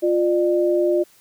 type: tone pair together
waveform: sine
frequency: 351 / 600 Hz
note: F4 / D5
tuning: +9 / +37 cents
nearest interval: major sixth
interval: 928 cents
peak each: -17 / -20 dBFS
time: 0.02-1.04 s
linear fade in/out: 20 ms
effects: white hiss -54 dBFS RMS until 1.2 s